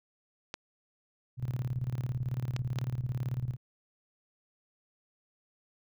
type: clicks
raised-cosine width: 0.2 ms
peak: -19 dBFS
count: 3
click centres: 0.541 / 2.564 / 2.787 s
type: tone with tremolo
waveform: sine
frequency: 124.8 Hz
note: B2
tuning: 19 cents sharp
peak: -28 dBFS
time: 1.37-3.57 s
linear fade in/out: 50 ms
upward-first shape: square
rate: 18 Hz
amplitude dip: 75%
effects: none